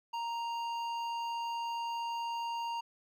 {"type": "tone with hard clipping", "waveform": "triangle", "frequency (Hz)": 932.3, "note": "A#5", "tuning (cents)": 0, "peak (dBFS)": -36, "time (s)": [0.13, 2.81], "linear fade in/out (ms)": 10, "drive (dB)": 14, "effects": []}